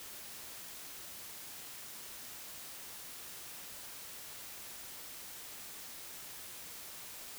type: silence
effects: white hiss -48 dBFS RMS until 7.38 s